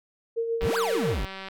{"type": "tone with tremolo", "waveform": "sine", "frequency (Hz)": 459.8, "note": "A#4", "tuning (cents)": -24, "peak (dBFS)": -23, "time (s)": [0.36, 1.15], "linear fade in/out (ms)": 20, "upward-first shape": "sine", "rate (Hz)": 7.3, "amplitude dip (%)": 45}
{"type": "click train", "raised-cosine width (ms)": 0.3, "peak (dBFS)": -22, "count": 169, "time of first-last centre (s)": [0.61, 1.485], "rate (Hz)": 192}
{"type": "exponential two-way sweep", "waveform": "square", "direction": "up then down", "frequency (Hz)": [38.29, 1661.2, 38.29], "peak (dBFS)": -27, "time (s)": [0.62, 1.25], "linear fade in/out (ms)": 0, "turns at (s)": 0.77}
{"effects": []}